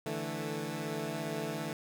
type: chord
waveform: 15% pulse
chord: D suspended second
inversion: none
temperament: equal with one note detuned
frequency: 147.43 / 164.81 / 220 Hz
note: D3 / E3 / A3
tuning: +7 / 0 / 0 cents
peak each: -33 dBFS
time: 0.06-1.73 s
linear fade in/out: 2 ms
effects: none

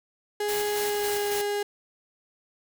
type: tone with pitch glide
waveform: 35% pulse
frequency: 415.3 to 410.1 Hz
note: G#4 to G#4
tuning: 0 to -22 cents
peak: -24 dBFS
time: 0.4-1.63 s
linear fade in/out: 5 ms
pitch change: -22 cents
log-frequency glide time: 0.71-1.25 s
type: noise with tremolo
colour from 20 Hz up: white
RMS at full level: -33 dBFS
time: 0.48-1.42 s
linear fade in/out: 10 ms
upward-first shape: square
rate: 3.6 Hz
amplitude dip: 40%
effects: none

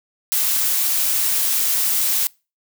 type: noise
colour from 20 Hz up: blue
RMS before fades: -19 dBFS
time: 0.32-2.27 s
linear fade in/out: 0 ms
effects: noise-tail reverb RT60 0.3 s tail -25 dB re dry

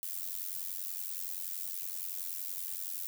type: noise with amplitude modulation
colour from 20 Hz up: violet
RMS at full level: -35 dBFS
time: 0.03-3.07 s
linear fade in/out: 0 ms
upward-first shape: sine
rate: 90.6 Hz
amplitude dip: 90%
effects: none

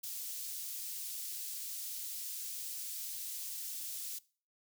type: high-pass noise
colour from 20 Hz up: white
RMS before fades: -42 dBFS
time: 0.03-4.19 s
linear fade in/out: 10 ms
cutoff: 4600 Hz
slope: 12 dB/octave
effects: noise-tail reverb RT60 0.4 s tail -21 dB re dry

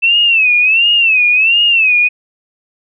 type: tone with vibrato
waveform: sine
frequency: 2637 Hz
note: E7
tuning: in tune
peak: -7 dBFS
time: 0.02-2.09 s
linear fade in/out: 20 ms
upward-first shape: sine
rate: 1.4 Hz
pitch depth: 140 cents each way
effects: none

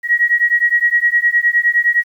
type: beating tone pair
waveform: sine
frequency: 1900 / 1909.7 Hz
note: A#6 / A#6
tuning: +33 / +41 cents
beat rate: 9.7 Hz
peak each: -14 / -14 dBFS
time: 0.03-2.04 s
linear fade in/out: 50 ms
effects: 8-bit

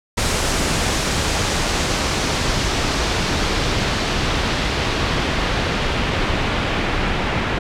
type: noise with low-pass filter sweep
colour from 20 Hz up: pink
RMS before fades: -20 dBFS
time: 0.17-7.59 s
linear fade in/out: 10 ms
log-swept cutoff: 8300 to 2600 Hz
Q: 1
effects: none

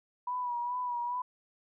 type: tone with vibrato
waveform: sine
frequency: 976 Hz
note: B5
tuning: 21 cents flat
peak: -31 dBFS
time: 0.27-1.22 s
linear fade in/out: 5 ms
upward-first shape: sine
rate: 2.4 Hz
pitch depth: 40 cents each way
effects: none

